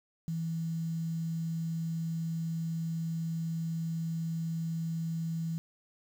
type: tone with quantisation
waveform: sine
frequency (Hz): 164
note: E3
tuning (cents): -9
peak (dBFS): -31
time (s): 0.28-5.58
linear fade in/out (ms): 0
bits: 9
effects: none